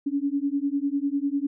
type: beating tone pair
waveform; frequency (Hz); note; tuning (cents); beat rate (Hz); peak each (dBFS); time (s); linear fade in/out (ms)
sine; 277.2 / 287.2; C#4 / D4; 0 / -39; 10; -26; 0.06-1.47; 10
effects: none